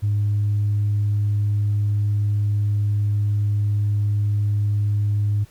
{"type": "tone", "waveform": "sine", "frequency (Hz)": 103.4, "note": "G#2", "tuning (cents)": -7, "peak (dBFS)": -16, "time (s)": [0.02, 5.45], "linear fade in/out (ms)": 20, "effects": ["tanh soft clip ceiling -14 dBFS", "pink hiss -54 dBFS RMS until 5.5 s"]}